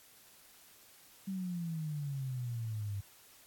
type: exponential sweep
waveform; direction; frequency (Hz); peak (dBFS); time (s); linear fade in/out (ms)
sine; down; 195.3 to 98; -35; 1.27-3.01; 10
effects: white hiss -60 dBFS RMS until 3.46 s + AAC 64 kbps